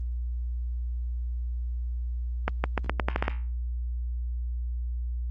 accelerating click train, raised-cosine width 0.5 ms, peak -9 dBFS, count 9, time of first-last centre 2.48-3.281 s, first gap 160 ms, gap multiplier 0.86, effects added 60 Hz sine -28 dBFS peak until 5.3 s + Opus 24 kbps

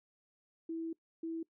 sine tone bursts at uneven times, 327.8 Hz, E4, 10 cents flat, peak -36 dBFS, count 2, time 0.69-0.93 / 1.23-1.43 s, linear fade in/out 5 ms, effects noise-tail reverb RT60 0.1 s tail -21 dB re dry

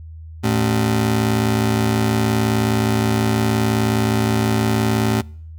30% pulse ring-modulated tone, 164.81 Hz, E3, in tune, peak -10 dBFS, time 0.43-5.22 s, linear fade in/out 20 ms, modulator 52.8 Hz, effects noise-tail reverb RT60 0.6 s tail -26 dB re dry + added 80 Hz sine -33 dBFS peak until 5.58 s

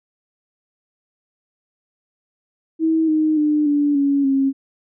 sine tone with pitch steps, 321.6 / 310.8 / 300.4 / 290.3 / 280.6 / 271.2 Hz, E4 / D#4 / D4 / D4 / C#4 / C#4, -43 / -2 / +39 / -20 / +21 / -38 cents, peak -14 dBFS, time 2.79-4.53 s, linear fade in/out 50 ms, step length 290 ms, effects none

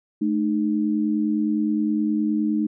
sine tone pair together, 216.4 / 306.1 Hz, A3 / D#4, -29 / -28 cents, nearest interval tritone, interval 601 cents, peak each -22 dBFS, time 0.21-2.67 s, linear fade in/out 10 ms, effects none

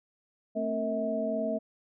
sine tone cluster, 223.8 / 266.6 / 459.5 / 644 Hz, A3 / C4 / A#4 / E5, +30 / +33 / -25 / -41 cents, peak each -33 / -37 / -37 / -30 dBFS, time 0.55-1.59 s, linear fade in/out 20 ms, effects none

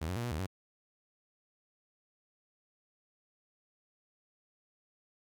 sawtooth tone with pitch steps, 79.7 / 91.7 / 118.5 / 121.2 / 77.9 / 94.9 Hz, D#2 / F#2 / A#2 / B2 / D#2 / F#2, +42 / -15 / +29 / -32 / +3 / +44 cents, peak -30 dBFS, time 0.01-0.466 s, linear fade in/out 10 ms, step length 76 ms, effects 12-bit

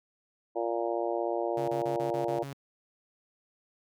harmonic tone, 116.54 Hz, A#2, in tune, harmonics 3 / 4 / 5 / 6 / 7 / 8, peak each -33 / -35 / -33 / -35 / -39 / -42 dBFS, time 0.55-2.44 s, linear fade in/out 20 ms
sawtooth tone bursts, 138.59 Hz, C#3, in tune, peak -34 dBFS, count 7, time 1.57-2.532 s, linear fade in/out 5 ms, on 110 ms, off 32 ms
effects none

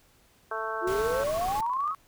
harmonic tone, 221 Hz, A3, 8 cents sharp, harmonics 2 / 3 / 4 / 5 / 6 / 7, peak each -37 / -37 / -38 / -35 / -37 / -37 dBFS, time 0.51-1.24 s, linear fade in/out 5 ms
sine exponential sweep, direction up, 340.2 to 1321 Hz, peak -26 dBFS, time 0.81-1.95 s, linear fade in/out 50 ms
pink noise, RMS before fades -38 dBFS, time 0.87-1.61 s, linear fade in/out 5 ms
sine tone bursts, 1108.7 Hz, C#6, in tune, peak -34 dBFS, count 10, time 1.27-1.948 s, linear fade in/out 0 ms, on 39 ms, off 32 ms
effects pink hiss -62 dBFS RMS until 2.07 s

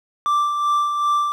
triangle tone with tremolo, 1174.7 Hz, D6, in tune, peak -13 dBFS, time 0.26-1.32 s, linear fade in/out 0 ms, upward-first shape sine, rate 2.6 Hz, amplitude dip 45%, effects none

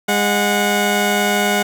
15% pulse tone pair together, 204.6 / 730.2 Hz, G#3 / F#5, -26 / -23 cents, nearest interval octave + minor seventh, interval 2203 cents, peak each -11 dBFS, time 0.08-1.63 s, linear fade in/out 10 ms, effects none

